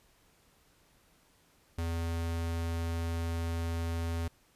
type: tone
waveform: square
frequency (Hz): 83.5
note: E2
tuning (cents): +23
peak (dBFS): -32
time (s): 1.78-4.28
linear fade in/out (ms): 5
effects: pink hiss -66 dBFS RMS until 4.55 s + resampled to 32000 Hz